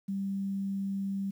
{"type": "tone with quantisation", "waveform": "sine", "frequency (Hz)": 196, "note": "G3", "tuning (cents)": 0, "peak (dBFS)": -30, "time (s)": [0.08, 1.31], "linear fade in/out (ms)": 10, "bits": 10, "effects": []}